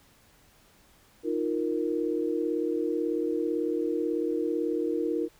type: chord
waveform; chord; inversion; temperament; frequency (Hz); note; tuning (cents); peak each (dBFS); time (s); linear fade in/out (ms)
sine; Eb suspended second; none; equal; 311.1 / 349.2 / 466.2; Eb4 / F4 / Bb4; 0 / 0 / 0; -30; 1.23-5.29; 50
effects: pink hiss -60 dBFS RMS until 5.39 s